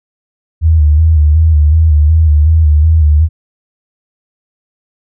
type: tone with vibrato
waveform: sine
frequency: 77.6 Hz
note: D#2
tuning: 4 cents flat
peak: -4 dBFS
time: 0.61-3.29 s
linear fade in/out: 50 ms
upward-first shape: square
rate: 2.7 Hz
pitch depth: 60 cents each way
effects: none